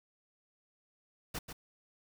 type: noise with echo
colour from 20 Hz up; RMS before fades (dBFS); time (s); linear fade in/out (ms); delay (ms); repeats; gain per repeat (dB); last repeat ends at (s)
pink; -38; 1.34-1.39; 10; 140; 1; -7; 1.53
effects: none